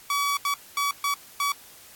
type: tone bursts at uneven times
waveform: sawtooth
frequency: 1139 Hz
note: C#6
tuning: 47 cents sharp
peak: -19 dBFS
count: 5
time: 0.1-0.37 / 0.45-0.54 / 0.77-0.91 / 1.04-1.14 / 1.4-1.52 s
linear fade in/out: 2 ms
effects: white hiss -49 dBFS RMS until 1.95 s + AAC 64 kbps